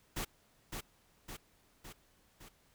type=noise with echo; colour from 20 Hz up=pink; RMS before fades=-38 dBFS; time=0.16-0.25 s; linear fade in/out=10 ms; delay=560 ms; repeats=4; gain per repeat=-4 dB; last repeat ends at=2.49 s; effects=pink hiss -69 dBFS RMS until 2.74 s